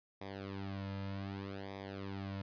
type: tone with flanger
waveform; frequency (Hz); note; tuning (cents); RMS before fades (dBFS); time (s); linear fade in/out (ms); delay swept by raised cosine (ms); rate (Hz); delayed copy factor
sawtooth; 97.9; G2; -2; -43; 0.21-2.42; 5; 0.69 to 2.69; 0.65; -0.95
effects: resampled to 11025 Hz